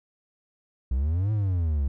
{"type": "exponential two-way sweep", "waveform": "triangle", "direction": "up then down", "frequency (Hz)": [59.6, 110, 66.6], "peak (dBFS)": -20, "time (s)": [0.91, 1.88], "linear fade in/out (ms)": 5, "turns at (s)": 1.32, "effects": []}